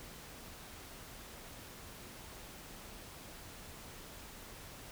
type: silence
effects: pink hiss -51 dBFS RMS until 4.91 s